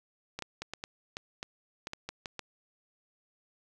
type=clicks; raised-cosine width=0.2 ms; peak=-20 dBFS; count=12; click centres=0.39 / 0.423 / 0.62 / 0.736 / 0.839 / 1.169 / 1.429 / 1.871 / 1.934 / 2.09 / 2.258 / 2.393 s; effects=none